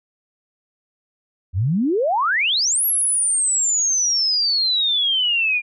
sine exponential two-way sweep, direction up then down, 81.4 to 11580 to 2390 Hz, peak -16 dBFS, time 1.53-5.62 s, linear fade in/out 50 ms, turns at 2.85 s, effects none

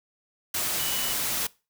sine tone in noise, 2960 Hz, F#7, in tune, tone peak -34 dBFS, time 0.79-1.13 s, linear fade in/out 5 ms, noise white, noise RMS -28 dBFS, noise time 0.54-1.47 s, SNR -9 dB, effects noise-tail reverb RT60 0.3 s tail -22 dB re dry

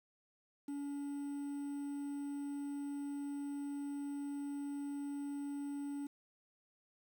triangle tone with quantisation, 284.3 Hz, C#4, 44 cents sharp, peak -37 dBFS, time 0.68-6.07 s, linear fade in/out 5 ms, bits 10, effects none

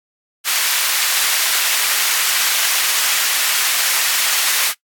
pink high-pass noise, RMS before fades -17 dBFS, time 0.44-4.74 s, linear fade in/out 50 ms, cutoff 1700 Hz, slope 12 dB/octave, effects noise-tail reverb RT60 0.1 s tail -19 dB re dry + AAC 64 kbps

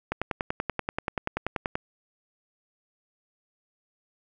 click train, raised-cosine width 0.5 ms, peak -12 dBFS, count 18, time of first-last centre 0.12-1.755 s, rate 10.4 Hz, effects none

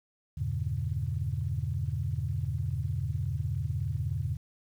sine chord, E diminished seventh, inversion none, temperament just, 82.41 / 98.89 / 118.67 / 142.4 Hz, E2 / G2 / Bb2 / Db3, 0 / +16 / +31 / +47 cents, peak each -34 dBFS, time 0.37-4.37 s, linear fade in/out 10 ms, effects tanh soft clip ceiling -18 dBFS + 10-bit

